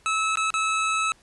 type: tone with dropouts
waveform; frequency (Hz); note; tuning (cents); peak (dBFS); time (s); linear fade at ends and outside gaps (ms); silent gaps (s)
25% pulse; 1300; E6; -24; -18; 0.06-1.12; 0; 0.356-0.372 / 0.504-0.54
effects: pink hiss -58 dBFS RMS until 1.22 s + resampled to 24000 Hz